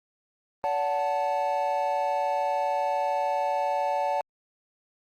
triangle chord, D major, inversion none, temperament equal with one note detuned, 572.9 / 740 / 880 Hz, D5 / F#5 / A5, -43 / 0 / 0 cents, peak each -27 / -27 / -26 dBFS, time 0.64-4.21 s, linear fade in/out 0 ms, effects Opus 32 kbps

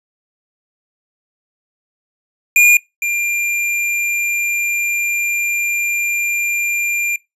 square tone pair in turn, 2423 / 2390 Hz, D#7 / D7, -47 / +30 cents, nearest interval unison, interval 23 cents, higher first, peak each -7 / -17 dBFS, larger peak first, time 2.56-2.77 / 3.02-7.16 s, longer second, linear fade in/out 2 ms, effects noise-tail reverb RT60 0.2 s tail -22 dB re dry + resampled to 32000 Hz

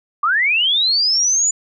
sine linear sweep, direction up, 1125 to 7040 Hz, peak -13 dBFS, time 0.23-1.51 s, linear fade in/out 5 ms, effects none

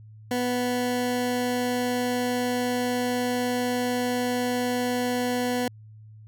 20% pulse tone, 246.9 Hz, B3, in tune, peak -19 dBFS, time 0.31-5.68 s, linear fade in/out 2 ms, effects added 108 Hz sine -44 dBFS peak until 6.27 s

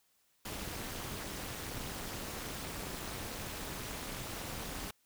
pink noise with amplitude modulation, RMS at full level -38 dBFS, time 0.45-4.91 s, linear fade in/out 5 ms, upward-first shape sine, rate 227 Hz, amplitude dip 85%, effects white hiss -73 dBFS RMS until 5.05 s

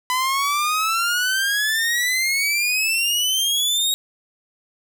sawtooth exponential sweep, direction up, 1000 to 3795 Hz, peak -15 dBFS, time 0.1-3.94 s, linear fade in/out 0 ms, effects none

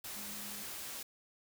sine tone in noise, 206.1 Hz, G#3, 13 cents flat, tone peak -52 dBFS, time 0.16-0.63 s, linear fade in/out 5 ms, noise white, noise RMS -44 dBFS, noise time 0.04-1.03 s, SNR -11 dB, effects none

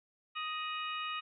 harmonic tone with a mistuned harmonic, 624 Hz, D#5, 5 cents sharp, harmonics 2 / 3 / 4 / 5 / 6, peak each -38 / -47 / -42 / -43 / -48 dBFS, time 0.35-1.21 s, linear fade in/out 20 ms, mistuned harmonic 5, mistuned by -120 cents, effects none

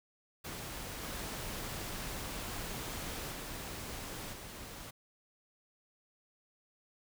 pink noise with level steps, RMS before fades -43 / -41 / -43 / -47 dBFS, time 0.44-4.91 s, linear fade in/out 10 ms, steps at 1.01 / 3.31 / 4.32 s, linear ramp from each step 20 ms, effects none

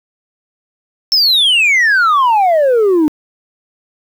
sine exponential sweep, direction down, 5400 to 293.7 Hz, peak -5 dBFS, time 1.12-3.08 s, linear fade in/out 0 ms, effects tanh soft clip ceiling -7 dBFS + 7-bit

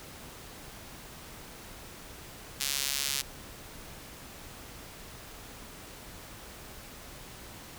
sawtooth tone with high-pass filter, 138.59 Hz, C#3, in tune, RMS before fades -32 dBFS, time 2.6-3.22 s, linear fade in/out 10 ms, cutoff 3900 Hz, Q 0.81, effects pink hiss -47 dBFS RMS until 7.78 s

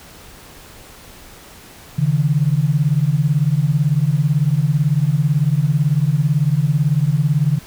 sine beating tone pair, 138.59 / 156.59 Hz, C#3 / D#3, 0 / +11 cents, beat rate 18 Hz, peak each -16 dBFS, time 1.98-7.59 s, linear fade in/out 10 ms, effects pink hiss -41 dBFS RMS until 7.66 s

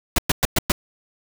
pink noise bursts, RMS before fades -17 dBFS, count 5, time 0.16-0.72 s, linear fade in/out 2 ms, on 24 ms, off 110 ms, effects none

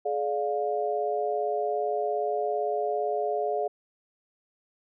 sine chord, D diminished, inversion second, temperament just, 422.9 / 587.3 / 704.8 Hz, Ab4 / D5 / F5, +31 / 0 / +16 cents, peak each -29 / -31 / -29 dBFS, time 0.05-3.68 s, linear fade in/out 10 ms, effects none

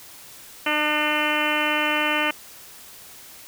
harmonic tone with a mistuned harmonic, 301.5 Hz, D4, 46 cents sharp, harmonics 1 / 2 / 3 / 4 / 5 / 6 / 7 / 8 / 9 / 10, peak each -29 / -29 / -29 / -29 / -29 / -29 / -29 / -29 / -29 / -29 dBFS, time 0.66-2.31 s, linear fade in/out 5 ms, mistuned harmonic 5, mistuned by -22 cents, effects white hiss -44 dBFS RMS until 3.47 s

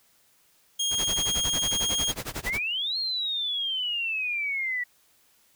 25% pulse tone, 3250 Hz, G#7, 38 cents flat, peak -21 dBFS, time 0.79-2.12 s, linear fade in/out 10 ms
pink noise with tremolo, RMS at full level -31 dBFS, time 0.9-2.6 s, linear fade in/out 50 ms, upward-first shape sine, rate 11 Hz, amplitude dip 95%
sine exponential two-way sweep, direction up then down, 1937 to 4290 to 1937 Hz, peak -26 dBFS, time 2.46-4.84 s, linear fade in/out 10 ms, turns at 2.98 s
effects white hiss -63 dBFS RMS until 5.55 s

